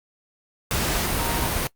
sine tone in noise, 932.3 Hz, A#5, in tune, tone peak -30 dBFS, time 1.19-1.47 s, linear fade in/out 0 ms, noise pink, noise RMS -24 dBFS, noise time 0.71-1.67 s, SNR -9 dB, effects noise-tail reverb RT60 0.1 s tail -21 dB re dry + Opus 48 kbps

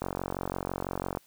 click train, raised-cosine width 1 ms, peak -17 dBFS, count 54, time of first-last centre 0.02-1.172 s, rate 46 Hz, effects white hiss -62 dBFS RMS until 1.26 s

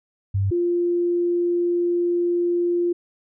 sine tone pair in turn, 98.1 / 348.4 Hz, G2 / F4, +2 / -4 cents, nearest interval octave + minor seventh, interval 2194 cents, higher second, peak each -18 / -18 dBFS, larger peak neither, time 0.34-0.51 / 0.51-2.93 s, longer second, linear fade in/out 10 ms, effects none

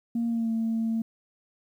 sine tone with pitch glide, 233.1 to 225.7 Hz, A#3 to A3, 0 to +44 cents, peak -23 dBFS, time 0.15-1.02 s, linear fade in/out 5 ms, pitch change -56 cents, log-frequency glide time 0.28-0.5 s, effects tanh soft clip ceiling -21 dBFS + 10-bit

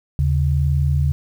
sine tone pair together, 77.78 / 138.59 Hz, D#2 / C#3, 0 / 0 cents, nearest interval minor seventh, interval 1000 cents, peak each -17 / -18 dBFS, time 0.19-1.12 s, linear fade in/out 0 ms, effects 8-bit

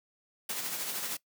white noise with tremolo, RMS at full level -34 dBFS, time 0.49-1.17 s, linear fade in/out 5 ms, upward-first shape sine, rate 13 Hz, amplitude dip 40%, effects noise-tail reverb RT60 0.1 s tail -20 dB re dry + high-pass 150 Hz 12 dB/octave

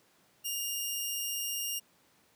10% pulse tone, 2825 Hz, F7, 19 cents sharp, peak -24 dBFS, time 0.44-1.8 s, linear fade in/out 20 ms, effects pink hiss -66 dBFS RMS until 2.35 s + high-pass 150 Hz 12 dB/octave

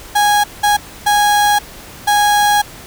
35% pulse tone bursts at uneven times, 827 Hz, G#5, 8 cents flat, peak -8 dBFS, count 4, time 0.15-0.44 / 0.63-0.77 / 1.06-1.59 / 2.07-2.62 s, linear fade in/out 10 ms, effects pink hiss -35 dBFS RMS until 2.86 s

